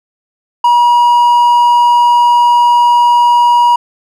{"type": "tone", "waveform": "triangle", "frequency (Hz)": 960, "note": "B5", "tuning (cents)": -49, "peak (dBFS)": -3, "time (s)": [0.64, 3.76], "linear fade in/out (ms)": 5, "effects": []}